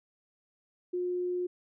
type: tone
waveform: sine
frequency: 358.4 Hz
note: F4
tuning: 45 cents sharp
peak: -29 dBFS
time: 0.93-1.47 s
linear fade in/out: 10 ms
effects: none